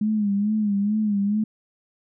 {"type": "tone with vibrato", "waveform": "sine", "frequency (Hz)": 207.7, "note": "G#3", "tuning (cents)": 0, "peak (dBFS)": -19, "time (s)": [0.01, 1.44], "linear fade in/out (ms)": 5, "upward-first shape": "sine", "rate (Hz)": 2.3, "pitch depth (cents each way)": 75, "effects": []}